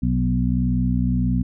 harmonic tone with a mistuned harmonic, 61.74 Hz, B1, in tune, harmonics 1 / 2 / 3 / 4, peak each -23 / -23 / -23 / -23 dBFS, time 0.02-1.43 s, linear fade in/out 10 ms, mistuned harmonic 2, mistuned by +29 cents, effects none

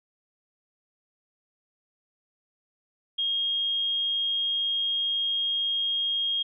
sine tone, 3249 Hz, G#7, 39 cents flat, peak -24 dBFS, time 3.18-6.43 s, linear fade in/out 10 ms, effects none

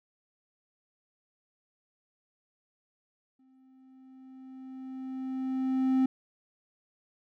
triangle tone with exponential growth, 261.6 Hz, C4, in tune, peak -19 dBFS, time 3.39-6.06 s, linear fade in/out 5 ms, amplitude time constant 580 ms, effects none

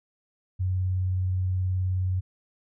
sine tone with vibrato, 92.5 Hz, F#2, in tune, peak -23 dBFS, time 0.59-2.21 s, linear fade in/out 20 ms, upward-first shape square, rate 19 Hz, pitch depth 12 cents each way, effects none

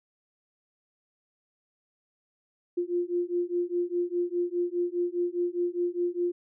sine beating tone pair, 348.7 / 353.6 Hz, F4 / F4, -3 / +22 cents, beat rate 4.9 Hz, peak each -29 dBFS, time 2.77-6.32 s, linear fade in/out 10 ms, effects none

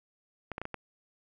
clicks, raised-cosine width 0.5 ms, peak -21 dBFS, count 5, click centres 0.517 / 0.581 / 0.616 / 0.654 / 0.743 s, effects none

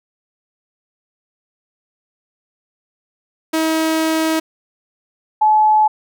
sawtooth / sine tone pair in turn, 319.5 / 858.2 Hz, D#4 / A5, +46 / -43 cents, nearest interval octave + perfect fourth, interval 1711 cents, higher second, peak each -11 / -9 dBFS, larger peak second, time 3.53-4.4 / 5.41-5.88 s, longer first, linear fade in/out 10 ms, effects none

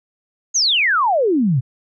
sine exponential sweep, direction down, 6770 to 116.54 Hz, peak -13 dBFS, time 0.54-1.61 s, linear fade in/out 20 ms, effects none

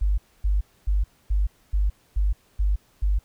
sine tone bursts, 49.91 Hz, G1, 32 cents sharp, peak -18 dBFS, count 8, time 0.01-3.19 s, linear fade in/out 10 ms, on 170 ms, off 260 ms, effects pink hiss -61 dBFS RMS until 3.24 s

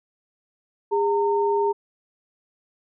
sine tone pair together, 406.3 / 914.2 Hz, G#4 / A#5, -38 / -34 cents, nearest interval octave + major second, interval 1404 cents, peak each -20 / -23 dBFS, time 0.91-1.73 s, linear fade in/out 20 ms, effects none

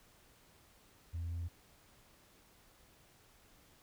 sine tone with pitch steps, 84 / 84.54 / 85.07 / 85.62 Hz, E2 / E2 / F2 / F2, +33 / +44 / -45 / -34 cents, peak -35 dBFS, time 1.13-1.486 s, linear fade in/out 20 ms, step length 89 ms, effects tanh soft clip ceiling -35 dBFS + pink hiss -65 dBFS RMS until 3.82 s

